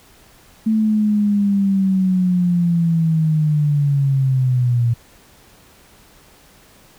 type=linear sweep; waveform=sine; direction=down; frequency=220.9 to 116.54 Hz; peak=-13 dBFS; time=0.66-4.94 s; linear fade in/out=10 ms; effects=pink hiss -49 dBFS RMS until 6.98 s